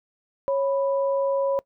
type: tone pair together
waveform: sine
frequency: 550.1 / 987.8 Hz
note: C#5 / B5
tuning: -13 / 0 cents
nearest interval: minor seventh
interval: 1013 cents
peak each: -20 / -31 dBFS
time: 0.48-1.59 s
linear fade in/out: 0 ms
effects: noise-tail reverb RT60 0.1 s tail -22 dB re dry